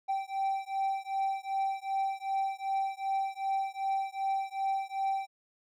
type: beating tone pair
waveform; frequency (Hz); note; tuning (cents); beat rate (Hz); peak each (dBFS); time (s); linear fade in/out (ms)
triangle; 777 / 779.6; G5 / G5; -16 / -10; 2.6; -31 / -31; 0.08-5.27; 20
effects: none